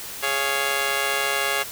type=chord; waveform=10% pulse; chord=Db major; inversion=second; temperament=just; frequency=415.8 / 554.4 / 693 Hz; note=Ab4 / Db5 / F5; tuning=+2 / 0 / -14 cents; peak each=-19 / -18 / -20 dBFS; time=0.22-1.64 s; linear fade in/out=20 ms; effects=white hiss -35 dBFS RMS until 1.71 s